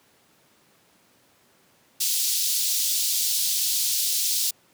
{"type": "high-pass noise", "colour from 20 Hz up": "pink", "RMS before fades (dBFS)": -24, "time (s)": [2, 4.51], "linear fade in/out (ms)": 10, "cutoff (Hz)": 3900, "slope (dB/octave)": 24, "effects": ["pink hiss -60 dBFS RMS until 4.73 s", "high-pass 150 Hz 12 dB/octave"]}